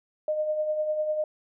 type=tone with tremolo; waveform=sine; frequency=613 Hz; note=D#5; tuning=26 cents flat; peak=-22 dBFS; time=0.28-1.24 s; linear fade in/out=2 ms; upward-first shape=triangle; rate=10 Hz; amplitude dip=55%; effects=none